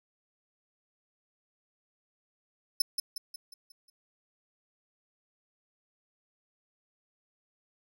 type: tone with echo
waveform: sawtooth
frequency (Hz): 5274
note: E8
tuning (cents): 0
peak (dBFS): -19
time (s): 2.8-2.82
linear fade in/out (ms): 5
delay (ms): 180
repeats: 6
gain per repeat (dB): -6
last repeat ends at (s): 3.9
effects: none

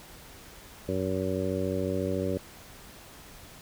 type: harmonic tone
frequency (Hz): 94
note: F#2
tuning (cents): +28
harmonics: 1 / 2 / 3 / 4 / 5 / 6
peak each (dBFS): -34 / -34 / -34 / -34 / -34 / -34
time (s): 0.88-2.38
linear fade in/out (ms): 10
effects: pink hiss -49 dBFS RMS until 3.61 s

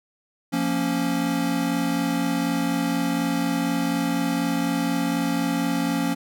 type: chord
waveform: square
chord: Bb minor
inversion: second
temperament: equal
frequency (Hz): 174.61 / 233.1 / 277.2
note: F3 / Bb3 / Db4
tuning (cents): 0 / 0 / 0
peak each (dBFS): -28 / -28 / -25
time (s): 0.52-6.15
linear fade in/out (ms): 20
effects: none

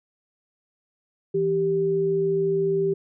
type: tone pair together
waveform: sine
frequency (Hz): 164.69 / 391.7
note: E3 / G4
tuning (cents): -1 / -1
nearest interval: octave + minor third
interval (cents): 1500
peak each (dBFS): -29 / -20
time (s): 1.34-2.94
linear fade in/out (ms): 10
effects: none

